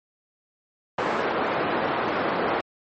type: band-pass noise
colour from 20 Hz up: pink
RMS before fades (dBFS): -25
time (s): 0.98-2.61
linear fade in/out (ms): 5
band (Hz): 340 to 1500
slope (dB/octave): 12
effects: MP3 32 kbps